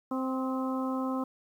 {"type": "harmonic tone with a mistuned harmonic", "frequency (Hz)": 261.6, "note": "C4", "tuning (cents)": 0, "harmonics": [1, 2, 3, 4, 5], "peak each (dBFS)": [-30, -37, -41, -38, -41], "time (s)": [0.11, 1.24], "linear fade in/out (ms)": 5, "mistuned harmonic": 5, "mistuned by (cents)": -27, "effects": ["10-bit"]}